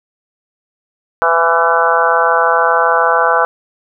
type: harmonic tone with a mistuned harmonic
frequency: 166.7 Hz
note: E3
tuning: 20 cents sharp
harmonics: 3 / 4 / 5 / 6 / 7 / 8 / 9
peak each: -17 / -17 / -17 / -17 / -17 / -17 / -17 dBFS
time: 1.22-3.45 s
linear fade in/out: 0 ms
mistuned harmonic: 8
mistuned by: +19 cents
effects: none